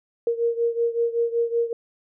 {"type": "beating tone pair", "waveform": "sine", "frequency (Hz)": [465.5, 470.8], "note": ["A#4", "A#4"], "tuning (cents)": [-2, 17], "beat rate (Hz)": 5.3, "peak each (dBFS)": [-22, -25], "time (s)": [0.27, 1.73], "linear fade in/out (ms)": 2, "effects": []}